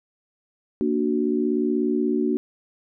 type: chord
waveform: sine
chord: Bb augmented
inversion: none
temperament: equal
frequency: 233.1 / 293.7 / 370 Hz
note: Bb3 / D4 / F#4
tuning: 0 / 0 / 0 cents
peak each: -24 dBFS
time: 0.81-2.37 s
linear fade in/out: 0 ms
effects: none